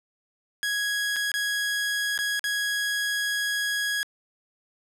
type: tone with dropouts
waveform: sawtooth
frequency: 1661 Hz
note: G#6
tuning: in tune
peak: -21 dBFS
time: 0.63-4.03 s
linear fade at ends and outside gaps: 0 ms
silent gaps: 1.161-1.165 / 1.317-1.34 / 2.177-2.189 / 2.394-2.441 s
effects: low-pass 12000 Hz 12 dB/octave